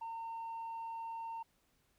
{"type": "tone", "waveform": "sine", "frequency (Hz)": 912, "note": "A#5", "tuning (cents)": -38, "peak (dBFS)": -38, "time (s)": [0.01, 1.43], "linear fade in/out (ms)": 10, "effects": ["tanh soft clip ceiling -39 dBFS", "pink hiss -75 dBFS RMS until 1.98 s"]}